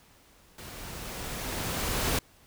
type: noise with level ramp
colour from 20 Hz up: pink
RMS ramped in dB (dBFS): -44 to -27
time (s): 0.58-2.19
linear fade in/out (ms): 5
effects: pink hiss -59 dBFS RMS until 2.46 s